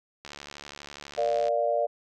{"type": "click train", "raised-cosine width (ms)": 0.2, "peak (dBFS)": -23, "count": 90, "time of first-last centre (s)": [0.25, 1.483], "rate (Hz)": 72.2}
{"type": "chord", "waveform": "sine", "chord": "Bb major", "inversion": "none", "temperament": "equal", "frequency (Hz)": [466.2, 587.3, 698.5], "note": ["Bb4", "D5", "F5"], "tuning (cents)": [0, 0, 0], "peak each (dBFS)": [-30, -25, -28], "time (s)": [1.17, 1.87], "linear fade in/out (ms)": 20}
{"effects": []}